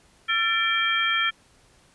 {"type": "tone cluster", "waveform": "sine", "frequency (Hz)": [1354, 1770, 2335, 3207], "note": ["E6", "A6", "D7", "G7"], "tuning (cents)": [46, 10, -11, 39], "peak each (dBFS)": -26, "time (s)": [0.28, 1.31], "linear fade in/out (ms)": 20, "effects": ["pink hiss -58 dBFS RMS until 1.94 s", "resampled to 24000 Hz"]}